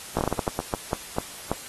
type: slowing click train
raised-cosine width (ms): 1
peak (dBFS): -10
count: 13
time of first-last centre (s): 0.17-1.516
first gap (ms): 17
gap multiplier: 1.31
effects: white hiss -40 dBFS RMS until 1.68 s + AAC 32 kbps